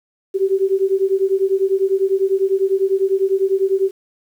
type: beating tone pair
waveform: sine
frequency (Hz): 381.4 / 391.4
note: G4 / G4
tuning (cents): -47 / -3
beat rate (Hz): 10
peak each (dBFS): -17 / -17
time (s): 0.34-3.91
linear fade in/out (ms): 20
effects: 8-bit